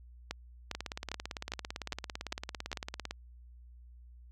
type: two click trains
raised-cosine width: 0.2 ms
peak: -18 / -20 dBFS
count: 7 / 43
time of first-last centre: 0.31-2.729 / 0.75-3.11 s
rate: 2.48 / 17.8 Hz
effects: added 60 Hz sine -51 dBFS peak until 4.31 s